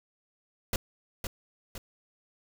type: noise with echo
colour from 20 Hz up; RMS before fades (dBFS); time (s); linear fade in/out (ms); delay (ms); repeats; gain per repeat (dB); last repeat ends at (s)
pink; -28; 0.73-0.76; 2; 510; 2; -6; 1.78
effects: none